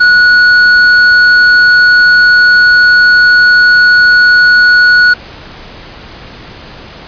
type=tone with tanh clipping; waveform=sine; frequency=1464 Hz; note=F#6; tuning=19 cents flat; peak=-4 dBFS; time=0-5.14 s; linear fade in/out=10 ms; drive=11 dB; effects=pink hiss -30 dBFS RMS until 7.07 s + resampled to 11025 Hz